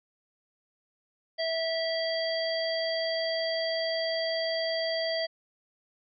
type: harmonic tone with a mistuned harmonic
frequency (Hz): 653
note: E5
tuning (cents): -17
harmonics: 1 / 3 / 5 / 7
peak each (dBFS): -29 / -36 / -38 / -34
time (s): 1.38-5.27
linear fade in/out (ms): 20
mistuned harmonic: 7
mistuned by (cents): +31
effects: none